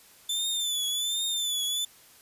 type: tone with vibrato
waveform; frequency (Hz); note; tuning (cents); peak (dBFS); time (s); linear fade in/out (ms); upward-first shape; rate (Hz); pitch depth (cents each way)
sawtooth; 3520; A7; 0; -24; 0.29-1.85; 5; triangle; 1.3; 83
effects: white hiss -55 dBFS RMS until 2.21 s + resampled to 32000 Hz